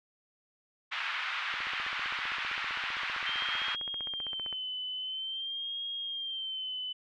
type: band-pass noise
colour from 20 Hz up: pink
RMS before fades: -35 dBFS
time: 0.91-3.76 s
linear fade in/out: 20 ms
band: 1200 to 3200 Hz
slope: 24 dB/octave
type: click train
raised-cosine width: 0.5 ms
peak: -29 dBFS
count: 47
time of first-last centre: 1.54-4.527 s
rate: 15.4 Hz
type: tone with vibrato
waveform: sine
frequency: 3136 Hz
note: G7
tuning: in tune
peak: -34 dBFS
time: 3.26-6.93 s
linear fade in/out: 10 ms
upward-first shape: sine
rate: 0.48 Hz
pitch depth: 69 cents each way
effects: none